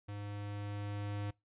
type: tone with level ramp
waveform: square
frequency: 102.5 Hz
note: G#2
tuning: 22 cents flat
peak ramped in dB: -42 to -37 dBFS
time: 0.08-1.31 s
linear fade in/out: 10 ms
effects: noise-tail reverb RT60 0.2 s tail -23 dB re dry + resampled to 8000 Hz